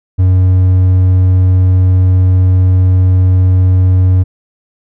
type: tone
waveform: triangle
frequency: 92.4 Hz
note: F#2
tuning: 2 cents flat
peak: -3 dBFS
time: 0.18-4.24 s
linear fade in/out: 20 ms
effects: none